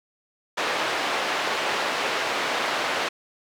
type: band-pass noise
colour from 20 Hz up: pink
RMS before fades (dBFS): -26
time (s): 0.57-3.09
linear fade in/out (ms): 10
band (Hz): 540 to 3500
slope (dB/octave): 12
effects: none